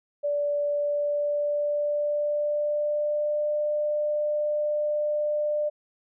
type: tone with pitch glide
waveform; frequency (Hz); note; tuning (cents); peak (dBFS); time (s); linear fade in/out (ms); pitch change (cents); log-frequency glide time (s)
sine; 581 to 597.3; D5 to D5; -19 to +29; -23; 0.23-5.7; 20; +48; 0.55-3.55
effects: none